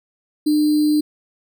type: tone with sample-and-hold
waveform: sine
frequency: 301.3 Hz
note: D4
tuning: 44 cents sharp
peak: -13 dBFS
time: 0.46-1.01 s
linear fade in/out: 10 ms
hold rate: 4410 Hz
effects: none